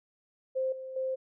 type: tone with level steps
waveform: sine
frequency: 523.3 Hz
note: C5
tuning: in tune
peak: -27 / -38 / -29 dBFS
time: 0.55-1.16 s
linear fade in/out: 20 ms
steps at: 0.72 / 0.96 s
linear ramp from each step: 5 ms
effects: none